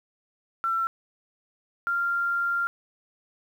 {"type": "tone pair in turn", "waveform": "sine", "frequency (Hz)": [1348, 1389.9], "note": ["E6", "F6"], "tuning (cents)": [38, -9], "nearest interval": "minor second", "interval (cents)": 53, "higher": "second", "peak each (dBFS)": -23, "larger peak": "neither", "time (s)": [[0.64, 0.87], [1.87, 2.67]], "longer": "second", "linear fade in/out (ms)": 0, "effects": ["9-bit"]}